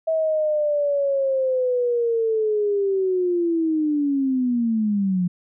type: linear sweep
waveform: sine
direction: down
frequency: 648 to 174.61 Hz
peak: -18 dBFS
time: 0.07-5.28 s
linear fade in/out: 10 ms
effects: none